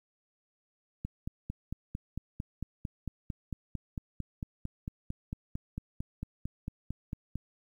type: click train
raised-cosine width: 5 ms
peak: -23 dBFS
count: 29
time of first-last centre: 1.05-7.356 s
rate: 4.44 Hz
effects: 10-bit